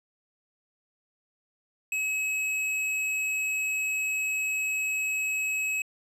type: tone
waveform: square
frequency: 2565 Hz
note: E7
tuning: 48 cents flat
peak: -27 dBFS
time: 1.92-5.82 s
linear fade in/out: 2 ms
effects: low-pass 12000 Hz 12 dB/octave